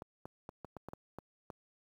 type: clicks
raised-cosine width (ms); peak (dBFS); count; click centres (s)
1; -30; 9; 0.021 / 0.255 / 0.491 / 0.647 / 0.767 / 0.886 / 0.934 / 1.186 / 1.502
effects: high-pass 60 Hz 12 dB/octave + 10-bit